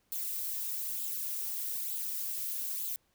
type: noise with flanger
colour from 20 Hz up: violet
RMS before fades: -36 dBFS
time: 0.12-2.96 s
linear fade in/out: 0 ms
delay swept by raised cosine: 0.25 to 2.75 ms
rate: 1.1 Hz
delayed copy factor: +0.5
effects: pink hiss -73 dBFS RMS until 3.14 s